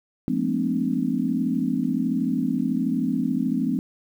sine tone cluster, 172.4 / 207.3 / 225.8 / 259.4 / 300.7 Hz, F3 / G#3 / A3 / C4 / D4, -22 / -3 / +45 / -15 / +41 cents, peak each -29 / -29 / -28 / -24 / -30 dBFS, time 0.28-3.79 s, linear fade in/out 0 ms, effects 9-bit

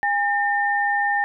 sine tone pair together, 814 / 1808.5 Hz, G#5 / A6, -35 / +47 cents, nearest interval octave + major second, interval 1382 cents, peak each -21 dBFS, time 0.03-1.24 s, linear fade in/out 0 ms, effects none

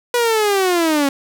sawtooth linear sweep, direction down, 489.2 to 272 Hz, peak -10 dBFS, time 0.14-1.09 s, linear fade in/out 2 ms, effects none

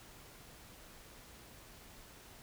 silence, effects pink hiss -56 dBFS RMS until 2.42 s

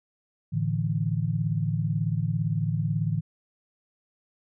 sine chord, A suspended fourth, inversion none, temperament equal, 110 / 146.83 / 164.81 Hz, A2 / D3 / E3, 0 / 0 / 0 cents, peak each -28 dBFS, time 0.52-3.21 s, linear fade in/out 20 ms, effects none

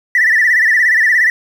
triangle tone with vibrato, 1864.7 Hz, A#6, in tune, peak -5 dBFS, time 0.15-1.3 s, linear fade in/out 2 ms, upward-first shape sine, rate 17 Hz, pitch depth 120 cents each way, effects tanh soft clip ceiling -5 dBFS + 7-bit

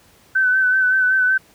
sine tone with vibrato, 1521 Hz, F#6, 47 cents sharp, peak -13 dBFS, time 0.35-1.38 s, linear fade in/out 10 ms, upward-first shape sine, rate 5.3 Hz, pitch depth 32 cents each way, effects pink hiss -52 dBFS RMS until 1.54 s + high-pass 60 Hz 12 dB/octave

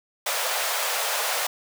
pink high-pass noise, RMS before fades -26 dBFS, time 0.26-1.47 s, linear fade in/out 5 ms, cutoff 510 Hz, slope 48 dB/octave, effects none

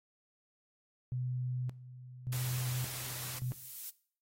sine tone with tremolo, 125.7 Hz, B2, 31 cents sharp, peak -33 dBFS, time 1.12-3.52 s, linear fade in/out 0 ms, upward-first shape square, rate 0.87 Hz, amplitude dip 80%
white noise, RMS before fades -42 dBFS, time 2.32-3.39 s, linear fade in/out 5 ms
violet noise with exponential growth, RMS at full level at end -40 dBFS, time 2.38-3.9 s, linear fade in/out 5 ms, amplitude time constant 330 ms
effects noise-tail reverb RT60 0.5 s tail -20 dB re dry + AAC 48 kbps

